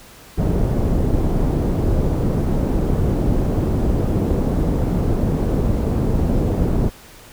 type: low-pass noise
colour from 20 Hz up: pink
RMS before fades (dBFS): -18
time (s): 0.37-6.9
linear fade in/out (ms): 20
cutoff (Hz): 420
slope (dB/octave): 12
effects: pink hiss -43 dBFS RMS until 7.32 s